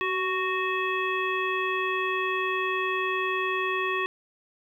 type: harmonic tone with a mistuned harmonic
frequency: 370 Hz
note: F#4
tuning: in tune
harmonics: 1 / 3 / 5 / 7 / 9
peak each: -30 / -29 / -31 / -32 / -40 dBFS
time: 0.01-4.06 s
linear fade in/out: 0 ms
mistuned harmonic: 1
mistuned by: +31 cents
effects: 10-bit